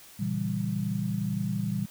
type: chord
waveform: sine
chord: A# diminished seventh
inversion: none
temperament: equal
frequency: 116.54 / 138.59 / 164.81 / 196 Hz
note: A#2 / C#3 / E3 / G3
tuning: 0 / 0 / 0 / 0 cents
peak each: -33 / -36 / -33 / -30 dBFS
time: 0.19-1.86 s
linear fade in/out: 10 ms
effects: white hiss -51 dBFS RMS until 1.9 s

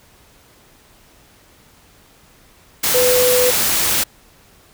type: tone in noise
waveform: sine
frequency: 499.1 Hz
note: B4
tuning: 18 cents sharp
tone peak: -13 dBFS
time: 2.94-3.51 s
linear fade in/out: 10 ms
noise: white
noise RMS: -17 dBFS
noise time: 2.83-4.04 s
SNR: +1 dB
effects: pink hiss -50 dBFS RMS until 4.73 s

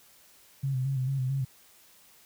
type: tone with vibrato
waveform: sine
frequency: 132.7 Hz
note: C3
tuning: 25 cents sharp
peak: -26 dBFS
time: 0.63-1.45 s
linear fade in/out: 10 ms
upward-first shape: square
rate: 4.5 Hz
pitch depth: 50 cents each way
effects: white hiss -58 dBFS RMS until 2.25 s

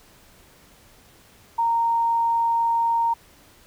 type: tone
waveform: sine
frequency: 926 Hz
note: A#5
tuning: 12 cents flat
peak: -18 dBFS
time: 1.58-3.14 s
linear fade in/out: 10 ms
effects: pink hiss -53 dBFS RMS until 3.66 s

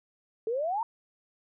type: exponential sweep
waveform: sine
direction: up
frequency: 430 to 950 Hz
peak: -27 dBFS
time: 0.47-0.83 s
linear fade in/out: 2 ms
effects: none

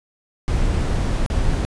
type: noise with dropouts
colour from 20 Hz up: brown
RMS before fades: -19 dBFS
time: 0.48-1.65 s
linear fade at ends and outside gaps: 0 ms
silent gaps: 1.262-1.301 s
effects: resampled to 22050 Hz

